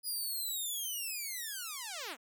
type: linear sweep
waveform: 5% pulse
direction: down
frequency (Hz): 4978 to 207.7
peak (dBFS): -28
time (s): 0.03-2.17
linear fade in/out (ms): 50
effects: none